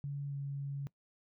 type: tone with pitch glide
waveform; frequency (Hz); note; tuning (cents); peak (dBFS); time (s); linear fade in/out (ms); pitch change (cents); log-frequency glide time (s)
sine; 141.8 to 140.01; C#3 to C#3; +40 to +18; -36; 0.04-0.87; 0; -22; 0.28-0.35
effects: noise-tail reverb RT60 0.1 s tail -21 dB re dry